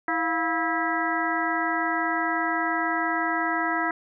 harmonic tone with a mistuned harmonic, 325.8 Hz, E4, 20 cents flat, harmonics 1 / 2 / 3 / 4 / 5 / 6, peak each -30 / -30 / -30 / -30 / -30 / -30 dBFS, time 0.08-3.91 s, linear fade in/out 2 ms, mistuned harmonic 2, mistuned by +130 cents, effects none

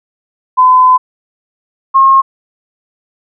sine tone pair in turn, 1016 / 1076.4 Hz, B5 / C6, +49 / +49 cents, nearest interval minor second, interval 100 cents, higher second, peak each -3 dBFS, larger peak neither, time 0.57-0.98 / 1.94-2.22 s, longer first, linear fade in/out 20 ms, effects none

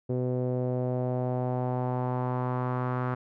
sawtooth tone with low-pass filter sweep, 125.8 Hz, B2, 32 cents sharp, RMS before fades -29 dBFS, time 0.09-3.15 s, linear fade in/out 10 ms, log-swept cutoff 450 to 1300 Hz, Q 2.6, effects none

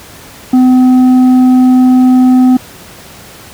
triangle tone with tanh clipping, 254.4 Hz, C4, 48 cents flat, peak -4 dBFS, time 0.53-2.57 s, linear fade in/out 5 ms, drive 10 dB, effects pink hiss -33 dBFS RMS until 3.53 s + high-pass 60 Hz 12 dB/octave

